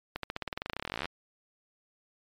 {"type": "accelerating click train", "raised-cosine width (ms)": 0.3, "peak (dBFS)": -17, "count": 28, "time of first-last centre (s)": [0.16, 1.056], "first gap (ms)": 73, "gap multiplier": 0.93, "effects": ["MP3 96 kbps"]}